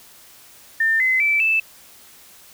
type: tone with pitch steps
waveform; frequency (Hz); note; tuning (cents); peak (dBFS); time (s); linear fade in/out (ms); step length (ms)
sine; 1800 / 2044 / 2321 / 2635; A6 / C7 / D7 / E7; +39 / -41 / -21 / -1; -15; 0.8-1.6; 5; 200
effects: white hiss -47 dBFS RMS until 2.53 s